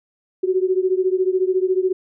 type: beating tone pair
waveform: sine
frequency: 368.1 / 382.1 Hz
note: F#4 / G4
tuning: -9 / -44 cents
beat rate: 14 Hz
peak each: -18 / -20 dBFS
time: 0.43-1.93 s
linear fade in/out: 10 ms
effects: none